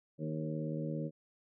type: harmonic tone with a mistuned harmonic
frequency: 77.78 Hz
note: D#2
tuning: in tune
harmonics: 2 / 3 / 4 / 5 / 6 / 7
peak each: -37 / -42 / -42 / -50 / -46 / -44 dBFS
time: 0.18-1.11 s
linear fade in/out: 50 ms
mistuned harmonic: 5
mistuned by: +24 cents
effects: none